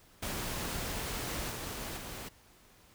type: noise with level steps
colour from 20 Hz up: pink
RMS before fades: -37 / -40 / -43 dBFS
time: 0.22-2.29 s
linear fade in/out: 10 ms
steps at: 1.5 / 1.96 s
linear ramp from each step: 20 ms
effects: pink hiss -61 dBFS RMS until 2.94 s